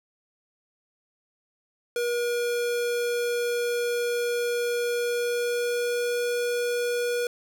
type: tone with pitch glide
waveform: square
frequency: 479.1 to 482.4 Hz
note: A#4 to B4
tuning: +47 to -41 cents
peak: -25 dBFS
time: 1.96-7.27 s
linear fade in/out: 2 ms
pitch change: +12 cents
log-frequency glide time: 4.91-6.29 s
effects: none